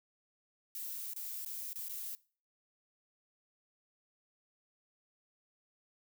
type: noise with dropouts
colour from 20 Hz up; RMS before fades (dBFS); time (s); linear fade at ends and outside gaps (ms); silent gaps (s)
violet; -42; 0.75-2.15; 1; 1.135-1.162 / 1.449-1.461 / 1.731-1.757 / 1.885-1.894
effects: noise-tail reverb RT60 0.4 s tail -21 dB re dry